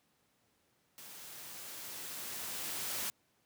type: noise with level ramp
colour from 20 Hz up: white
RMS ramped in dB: -51 to -37 dBFS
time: 0.98-3.1 s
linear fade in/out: 0 ms
effects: pink hiss -74 dBFS RMS until 3.45 s + high-pass 100 Hz 12 dB/octave